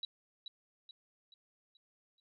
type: tone with echo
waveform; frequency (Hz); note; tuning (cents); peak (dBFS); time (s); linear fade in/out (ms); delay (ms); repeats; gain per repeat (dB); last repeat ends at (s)
sine; 3913; B7; -17; -36; 0.03-0.05; 2; 430; 5; -7; 2.2
effects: none